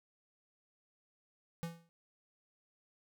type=tone with exponential decay; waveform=square; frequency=167.7 Hz; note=E3; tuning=30 cents sharp; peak=-35 dBFS; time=1.63-1.89 s; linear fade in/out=0 ms; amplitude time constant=56 ms; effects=none